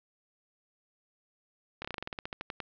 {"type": "slowing click train", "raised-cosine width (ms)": 0.3, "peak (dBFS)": -20, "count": 15, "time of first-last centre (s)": [1.82, 2.602], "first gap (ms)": 26, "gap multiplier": 1.11, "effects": ["low-pass 5000 Hz 12 dB/octave", "10-bit"]}